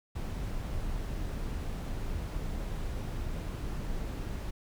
brown noise, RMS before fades -35 dBFS, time 0.15-4.51 s, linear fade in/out 10 ms, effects none

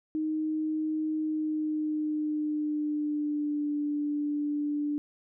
sine tone with pitch glide, 311.1 to 293.8 Hz, D#4 to D4, 0 to +1 cents, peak -27 dBFS, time 0.15-4.98 s, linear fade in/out 0 ms, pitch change -99 cents, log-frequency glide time 1.16-3.73 s, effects none

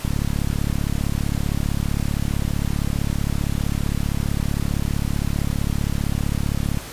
click train, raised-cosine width 5 ms, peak -10 dBFS, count 239, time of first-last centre 0.05-6.773 s, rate 35.4 Hz, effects pink hiss -35 dBFS RMS until 6.92 s + resampled to 32000 Hz

